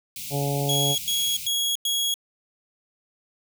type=band-stop noise; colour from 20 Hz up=white; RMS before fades=-35 dBFS; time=0.16-1.47 s; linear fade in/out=2 ms; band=240 to 2200 Hz; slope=96 dB/octave
type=harmonic tone; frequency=141.3 Hz; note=C#3; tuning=34 cents sharp; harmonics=1 / 2 / 3 / 4 / 5 / 6; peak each=-25 / -33 / -31 / -32 / -33 / -37 dBFS; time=0.3-0.96 s; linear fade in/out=50 ms
type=tone bursts; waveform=sawtooth; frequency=3322 Hz; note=G#7; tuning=in tune; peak=-19 dBFS; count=4; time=0.69-2.141 s; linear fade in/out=2 ms; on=290 ms; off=97 ms
effects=none